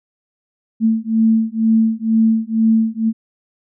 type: beating tone pair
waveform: sine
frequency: 222.1 / 224.2 Hz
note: A3 / A3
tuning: +16 / +33 cents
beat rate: 2.1 Hz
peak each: -15 dBFS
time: 0.8-3.13 s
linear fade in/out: 50 ms
effects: none